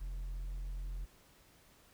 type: tone with hard clipping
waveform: sine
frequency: 43.65 Hz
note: F1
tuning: in tune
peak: -39 dBFS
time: 0-1.06 s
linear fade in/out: 20 ms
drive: 3 dB
effects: pink hiss -64 dBFS RMS until 1.93 s